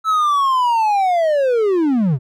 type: linear sweep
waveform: triangle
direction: down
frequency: 1318.5 to 117 Hz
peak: -11 dBFS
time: 0.04-2.19 s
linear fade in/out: 50 ms
effects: none